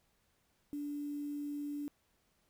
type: tone with quantisation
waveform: sine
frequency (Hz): 290.6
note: D4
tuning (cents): -18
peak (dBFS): -37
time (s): 0.73-1.88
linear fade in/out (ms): 0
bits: 10
effects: pink hiss -75 dBFS RMS until 2.49 s